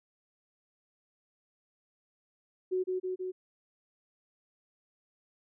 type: tone with echo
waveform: sine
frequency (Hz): 370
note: F#4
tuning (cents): 0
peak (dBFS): -27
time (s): 2.71-2.84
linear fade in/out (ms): 20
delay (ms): 160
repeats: 3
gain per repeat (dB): -2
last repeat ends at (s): 3.32
effects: none